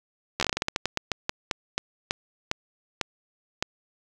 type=slowing click train; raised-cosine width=0.2 ms; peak=-7 dBFS; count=21; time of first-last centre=0.4-3.625 s; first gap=12 ms; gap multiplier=1.23; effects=none